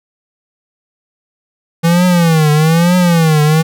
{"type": "tone with vibrato", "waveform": "square", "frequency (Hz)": 164.81, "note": "E3", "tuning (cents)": 0, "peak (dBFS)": -8, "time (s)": [1.83, 3.63], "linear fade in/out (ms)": 20, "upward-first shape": "triangle", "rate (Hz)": 1.1, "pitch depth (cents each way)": 180, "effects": []}